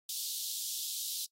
pink high-pass noise, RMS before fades -38 dBFS, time 0.09-1.25 s, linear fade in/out 2 ms, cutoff 3400 Hz, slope 48 dB/octave, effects noise-tail reverb RT60 0.1 s tail -20 dB re dry + AAC 48 kbps

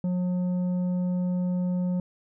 sine tone with tanh clipping, 180 Hz, F#3, 47 cents flat, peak -25 dBFS, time 0.04-2 s, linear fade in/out 2 ms, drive 7 dB, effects none

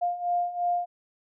sine beating tone pair, 702 / 704.9 Hz, F5 / F5, +9 / +16 cents, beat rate 2.9 Hz, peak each -30 / -26 dBFS, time 0.01-0.86 s, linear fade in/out 20 ms, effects none

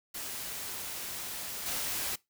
white noise with level steps, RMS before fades -39 / -34 dBFS, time 0.14-2.16 s, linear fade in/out 10 ms, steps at 1.66 s, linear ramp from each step 2 ms, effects noise-tail reverb RT60 0.2 s tail -22 dB re dry

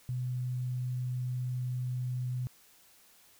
sine tone, 125.6 Hz, B2, 30 cents sharp, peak -31 dBFS, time 0.09-2.47 s, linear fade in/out 0 ms, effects white hiss -61 dBFS RMS until 3.39 s

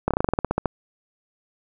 slowing click train, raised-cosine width 1 ms, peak -6 dBFS, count 13, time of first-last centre 0.08-0.657 s, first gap 27 ms, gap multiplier 1.1, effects none

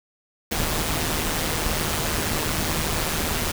pink noise with amplitude modulation, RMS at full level -22 dBFS, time 0.51-3.52 s, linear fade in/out 10 ms, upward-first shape sine, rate 157 Hz, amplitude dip 60%, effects none

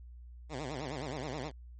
10% pulse tone with vibrato, 140 Hz, C#3, 18 cents sharp, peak -29 dBFS, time 0.49-1.52 s, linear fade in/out 50 ms, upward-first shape sine, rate 9.5 Hz, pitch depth 210 cents each way, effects added 60 Hz sine -47 dBFS peak until 1.79 s + MP3 32 kbps

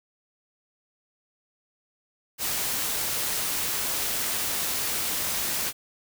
white noise, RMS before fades -28 dBFS, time 2.38-5.73 s, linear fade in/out 50 ms, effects none

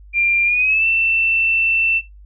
sine tone with pitch glide, 2385 to 2677 Hz, D7 to E7, +26 to +26 cents, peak -13 dBFS, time 0.13-2.02 s, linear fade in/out 50 ms, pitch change +200 cents, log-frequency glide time 0.45-0.86 s, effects noise-tail reverb RT60 0.2 s tail -20 dB re dry + added 50 Hz sine -39 dBFS peak until 2.25 s

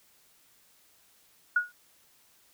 sine tone with exponential decay, 1450 Hz, F#6, 35 cents flat, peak -18 dBFS, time 1.56-1.72 s, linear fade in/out 5 ms, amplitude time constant 34 ms, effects white hiss -63 dBFS RMS until 2.53 s

